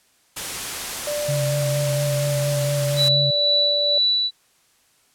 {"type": "noise", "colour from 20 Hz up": "white", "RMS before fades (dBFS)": -28, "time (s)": [0.36, 3.09], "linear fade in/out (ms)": 10}
{"type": "tone with pitch glide", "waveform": "sine", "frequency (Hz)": [591, 582.2], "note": ["D5", "D5"], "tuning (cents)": [11, -15], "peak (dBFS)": -23, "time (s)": [1.07, 3.98], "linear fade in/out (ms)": 2, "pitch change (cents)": -26, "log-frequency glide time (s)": [1.61, 2.86]}
{"type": "tone with vibrato", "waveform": "sine", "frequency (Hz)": 138.59, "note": "C#3", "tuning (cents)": 0, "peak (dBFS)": -21, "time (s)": [1.28, 3.31], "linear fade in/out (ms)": 10, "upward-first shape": "sine", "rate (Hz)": 4.3, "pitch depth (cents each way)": 35}
{"type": "tone with tremolo", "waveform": "sine", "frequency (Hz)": 3951, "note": "B7", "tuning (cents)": 0, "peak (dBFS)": -15, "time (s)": [2.96, 4.31], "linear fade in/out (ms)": 50, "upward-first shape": "sine", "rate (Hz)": 2.1, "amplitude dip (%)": 35}
{"effects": ["white hiss -60 dBFS RMS until 5.14 s", "low-pass 11000 Hz 12 dB/octave"]}